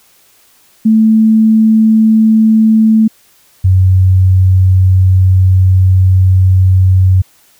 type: tone pair in turn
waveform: sine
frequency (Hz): 220 / 93.41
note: A3 / F#2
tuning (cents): 0 / +17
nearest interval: octave + minor third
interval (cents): 1483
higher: first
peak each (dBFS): -4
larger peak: neither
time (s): 0.85-3.08 / 3.64-7.22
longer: second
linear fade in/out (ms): 10
effects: white hiss -48 dBFS RMS until 7.59 s